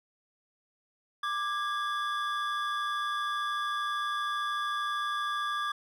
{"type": "tone cluster", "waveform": "triangle", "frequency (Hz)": [1181, 1647, 3430], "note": ["D6", "G#6", "A7"], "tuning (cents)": [9, -15, -45], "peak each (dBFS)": [-29, -34, -38], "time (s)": [1.23, 5.72], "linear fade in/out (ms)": 5, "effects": []}